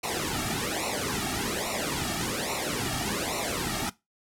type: noise with flanger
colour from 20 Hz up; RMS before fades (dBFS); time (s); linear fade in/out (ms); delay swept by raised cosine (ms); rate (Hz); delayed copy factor
pink; -30; 0.03-3.9; 10; 0.61 to 2.01; 1.2; -0.95
effects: noise-tail reverb RT60 0.2 s tail -19 dB re dry + low-pass 12000 Hz 12 dB/octave